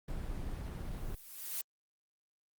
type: noise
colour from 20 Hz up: brown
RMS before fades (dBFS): -39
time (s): 0.08-1.15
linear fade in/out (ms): 5
type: noise with exponential growth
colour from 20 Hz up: blue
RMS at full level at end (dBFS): -35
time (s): 0.78-1.61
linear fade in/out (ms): 1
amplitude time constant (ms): 180
effects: Opus 24 kbps